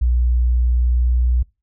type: tone with pitch glide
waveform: sine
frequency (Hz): 60.6 to 61.09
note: B1 to B1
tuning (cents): -32 to -18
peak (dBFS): -13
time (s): 0.01-1.43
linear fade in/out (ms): 10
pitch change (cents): +14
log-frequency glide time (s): 0.75-1.2
effects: noise-tail reverb RT60 0.3 s tail -25 dB re dry